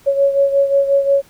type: beating tone pair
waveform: sine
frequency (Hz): 554.4 / 560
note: C#5 / C#5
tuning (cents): 0 / +18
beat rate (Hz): 5.6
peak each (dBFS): -12 / -18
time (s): 0.06-1.22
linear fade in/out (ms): 20
effects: pink hiss -49 dBFS RMS until 1.29 s